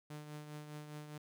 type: tone with tremolo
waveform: sawtooth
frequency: 150 Hz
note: D3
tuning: 37 cents sharp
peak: -40 dBFS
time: 0.1-1.18 s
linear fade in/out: 5 ms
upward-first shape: triangle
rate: 4.9 Hz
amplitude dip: 55%
effects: none